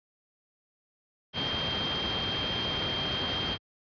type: tone in noise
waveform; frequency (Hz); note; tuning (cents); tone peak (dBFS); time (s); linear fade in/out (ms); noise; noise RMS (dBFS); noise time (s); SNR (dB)
sine; 3183; G7; +26; -31; 1.33-3.58; 50; pink; -32; 1.33-3.58; -2
effects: high-pass 80 Hz 12 dB/octave + resampled to 11025 Hz